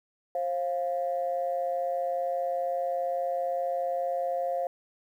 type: tone pair together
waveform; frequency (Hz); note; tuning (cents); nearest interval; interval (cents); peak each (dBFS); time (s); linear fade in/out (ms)
sine; 533.6 / 698.5; C5 / F5; +34 / 0; perfect fourth; 466; -29 / -29; 0.35-4.67; 2
effects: tanh soft clip ceiling -19 dBFS + 10-bit